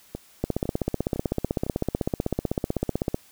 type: two click trains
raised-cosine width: 2 ms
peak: -18 / -10 dBFS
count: 4 / 44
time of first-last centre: 0.15-1.665 / 0.44-3.144 s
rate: 1.98 / 15.9 Hz
effects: white hiss -55 dBFS RMS until 3.31 s